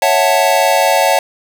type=chord; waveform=square; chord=F# minor seventh; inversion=second; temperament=equal; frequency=554.4 / 659.3 / 740 / 880 Hz; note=C#5 / E5 / F#5 / A5; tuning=0 / 0 / 0 / 0 cents; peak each=-16 dBFS; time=0.02-1.19 s; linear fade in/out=2 ms; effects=none